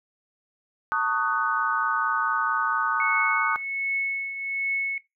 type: chord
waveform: sine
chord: D# half-diminished seventh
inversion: second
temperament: just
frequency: 896 / 1120.1 / 1244.5 / 1493.4 Hz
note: A5 / C#6 / D#6 / F#6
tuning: +31 / +18 / 0 / +16 cents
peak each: -29 / -29 / -26 / -26 dBFS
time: 0.92-3.56 s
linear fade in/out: 0 ms
type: tone with tremolo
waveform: sine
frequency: 2200 Hz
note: C#7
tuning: 14 cents flat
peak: -22 dBFS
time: 3-4.98 s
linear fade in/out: 2 ms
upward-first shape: triangle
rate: 1.3 Hz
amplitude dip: 65%
effects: noise-tail reverb RT60 0.2 s tail -20 dB re dry